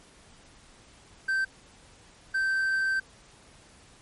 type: tone bursts at uneven times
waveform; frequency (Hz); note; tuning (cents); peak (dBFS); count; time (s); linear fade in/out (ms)
triangle; 1556; G6; -13; -22; 2; 1.28-1.45 / 2.34-3; 10
effects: pink hiss -55 dBFS RMS until 4.01 s + MP3 48 kbps